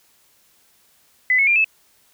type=tone with pitch steps; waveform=sine; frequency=2011 / 2193 / 2391 / 2608 Hz; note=B6 / C#7 / D7 / E7; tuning=+31 / -19 / +30 / -19 cents; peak=-13 dBFS; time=1.3-1.644 s; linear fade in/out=2 ms; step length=86 ms; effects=white hiss -58 dBFS RMS until 2.13 s